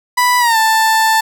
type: tone with pitch glide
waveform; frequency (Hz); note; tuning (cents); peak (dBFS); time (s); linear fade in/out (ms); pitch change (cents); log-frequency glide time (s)
30% pulse; 987.8 to 885.1; B5 to A5; 0 to +10; -7; 0.17-1.21; 10; -190; 0.39-0.57
effects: none